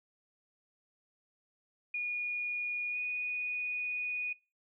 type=tone with pitch glide; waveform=sine; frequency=2444 to 2471 Hz; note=D#7 to D#7; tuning=-32 to -13 cents; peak=-32 dBFS; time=1.94-4.33 s; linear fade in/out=5 ms; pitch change=+19 cents; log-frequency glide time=2.91-2.97 s; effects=noise-tail reverb RT60 0.3 s tail -24 dB re dry

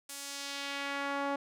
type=tone with band-pass filter sweep; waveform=sawtooth; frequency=280.5 Hz; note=C#4; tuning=21 cents sharp; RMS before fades=-37 dBFS; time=0.09-1.36 s; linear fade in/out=5 ms; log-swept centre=10000 to 820 Hz; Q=1; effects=none

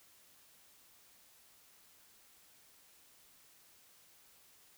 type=silence; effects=white hiss -64 dBFS RMS until 4.77 s

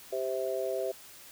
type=chord; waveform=sine; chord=C major; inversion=second; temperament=just; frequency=392.4 / 523.3 / 654.1 Hz; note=G4 / C5 / E5; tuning=+2 / 0 / -14 cents; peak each=-34 dBFS; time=0.12-0.92 s; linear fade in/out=10 ms; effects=white hiss -51 dBFS RMS until 1.31 s

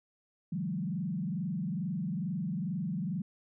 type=tone with frequency modulation; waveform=sine; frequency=179.3 Hz; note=F3; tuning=46 cents sharp; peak=-31 dBFS; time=0.52-3.22 s; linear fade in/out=5 ms; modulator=22.3 Hz; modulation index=1.4; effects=none

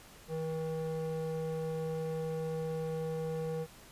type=tone with band-pass filter; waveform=square; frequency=160 Hz; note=D#3; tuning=49 cents sharp; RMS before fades=-36 dBFS; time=0.28-3.67 s; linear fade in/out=50 ms; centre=390 Hz; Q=2.8; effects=pink hiss -55 dBFS RMS until 3.91 s + resampled to 32000 Hz

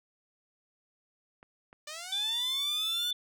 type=clicks; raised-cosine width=0.5 ms; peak=-37 dBFS; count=2; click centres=1.429 / 1.729 s
type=linear sweep; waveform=5% pulse; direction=up; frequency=587.3 to 1478 Hz; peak=-28 dBFS; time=1.87-3.11 s; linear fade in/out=5 ms
type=tone; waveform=sine; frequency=3520 Hz; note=A7; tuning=in tune; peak=-29 dBFS; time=2.12-3.13 s; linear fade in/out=5 ms
effects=none

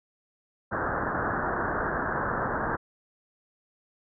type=low-pass noise; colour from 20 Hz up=white; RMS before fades=-29 dBFS; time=0.71-2.77 s; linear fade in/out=20 ms; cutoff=1700 Hz; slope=96 dB/octave; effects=none

